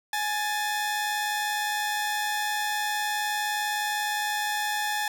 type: tone pair together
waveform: sawtooth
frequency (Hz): 837.2 / 1774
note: G#5 / A6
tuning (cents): +14 / +14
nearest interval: octave + minor second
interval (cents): 1300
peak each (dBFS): -24 / -27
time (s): 0.13-5.08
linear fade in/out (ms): 2
effects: none